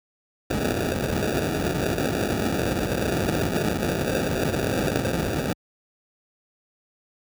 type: noise with sample-and-hold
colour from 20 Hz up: white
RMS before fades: -24 dBFS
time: 0.5-5.53 s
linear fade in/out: 5 ms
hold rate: 1050 Hz
effects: high-pass 60 Hz 12 dB/octave